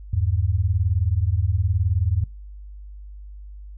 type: beating tone pair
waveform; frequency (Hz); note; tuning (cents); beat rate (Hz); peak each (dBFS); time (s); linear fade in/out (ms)
sine; 82 / 101; E2 / G#2; -9 / -48; 19; -21; 0.13-2.24; 5
effects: noise-tail reverb RT60 0.2 s tail -22 dB re dry + added 50 Hz sine -36 dBFS peak until 3.77 s